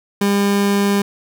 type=tone; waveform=30% pulse; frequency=201 Hz; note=G3; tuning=44 cents sharp; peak=-11 dBFS; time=0.21-1.02 s; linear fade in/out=5 ms; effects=none